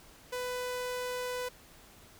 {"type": "tone", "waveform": "sawtooth", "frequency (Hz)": 498, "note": "B4", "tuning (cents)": 14, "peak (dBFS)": -30, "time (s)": [0.32, 1.49], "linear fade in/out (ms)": 10, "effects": ["pink hiss -56 dBFS RMS until 2.19 s"]}